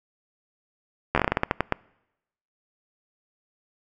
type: slowing click train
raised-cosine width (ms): 0.5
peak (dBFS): -5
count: 13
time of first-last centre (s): 1.15-1.723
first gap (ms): 12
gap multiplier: 1.23
effects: noise-tail reverb RT60 0.9 s tail -25 dB re dry